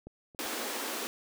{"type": "clicks", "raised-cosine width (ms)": 2, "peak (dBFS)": [-31, -41, -41], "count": 3, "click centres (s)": [0.07, 0.348, 0.456]}
{"type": "high-pass noise", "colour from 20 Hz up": "pink", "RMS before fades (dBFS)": -36, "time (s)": [0.39, 1.07], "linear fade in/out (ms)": 0, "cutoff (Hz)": 220, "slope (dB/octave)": 96}
{"effects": []}